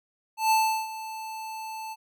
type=tone with ADSR envelope; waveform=square; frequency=880 Hz; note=A5; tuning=in tune; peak=-19 dBFS; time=0.37-1.96 s; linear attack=140 ms; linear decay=360 ms; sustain=-16 dB; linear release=38 ms; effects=none